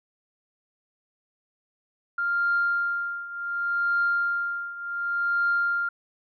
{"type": "tone with tremolo", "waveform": "sine", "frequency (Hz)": 1397, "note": "F6", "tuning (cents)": 0, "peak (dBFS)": -19, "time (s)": [2.18, 5.89], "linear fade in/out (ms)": 5, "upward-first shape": "triangle", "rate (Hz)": 0.68, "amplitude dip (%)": 85, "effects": ["tanh soft clip ceiling -15 dBFS"]}